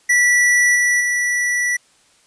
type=tone with level steps; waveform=square; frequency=1956 Hz; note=B6; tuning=17 cents flat; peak=-12 / -14 / -17 dBFS; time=0.09-1.77 s; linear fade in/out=10 ms; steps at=0.75 / 1 s; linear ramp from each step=10 ms; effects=white hiss -55 dBFS RMS until 2.26 s + resampled to 22050 Hz